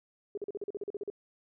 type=tone bursts; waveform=sine; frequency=407 Hz; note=G#4; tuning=35 cents flat; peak=-33 dBFS; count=12; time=0.35-1.101 s; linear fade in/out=2 ms; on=25 ms; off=41 ms; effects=none